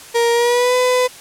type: tone with pitch glide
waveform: 35% pulse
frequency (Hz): 468.5 to 502.1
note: A#4 to B4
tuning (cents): +9 to +29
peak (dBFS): -11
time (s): 0.14-1.08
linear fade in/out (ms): 20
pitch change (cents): +120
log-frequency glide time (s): 0.32-0.75
effects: white hiss -38 dBFS RMS until 1.2 s + low-pass 11000 Hz 12 dB/octave